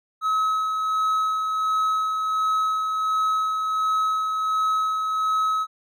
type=tone with tremolo; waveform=triangle; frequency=1283 Hz; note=E6; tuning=47 cents flat; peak=-17 dBFS; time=0.21-5.67 s; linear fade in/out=50 ms; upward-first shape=sine; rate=1.4 Hz; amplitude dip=35%; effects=none